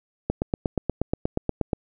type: click train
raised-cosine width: 2 ms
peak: -9 dBFS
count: 13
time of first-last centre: 0.3-1.732 s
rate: 8.38 Hz
effects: none